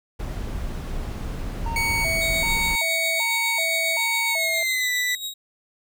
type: noise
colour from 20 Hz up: brown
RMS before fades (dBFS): -29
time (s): 0.19-2.76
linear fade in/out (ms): 10
type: tone with vibrato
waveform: triangle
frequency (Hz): 777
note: G5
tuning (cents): -16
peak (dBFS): -27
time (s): 1.66-4.63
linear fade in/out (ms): 2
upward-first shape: square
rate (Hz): 1.3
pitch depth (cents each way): 290
type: tone with pitch glide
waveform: 40% pulse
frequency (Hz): 2237 to 1981.5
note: C#7 to B6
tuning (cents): +15 to +5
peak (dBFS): -21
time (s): 1.76-5.15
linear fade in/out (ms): 2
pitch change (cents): -210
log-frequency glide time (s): 4.27-4.91
type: tone with tremolo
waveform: sawtooth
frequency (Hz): 3801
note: A#7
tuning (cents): +33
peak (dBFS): -24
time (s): 2.21-5.34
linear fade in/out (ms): 10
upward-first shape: sine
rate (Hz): 7.3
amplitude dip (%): 60
effects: none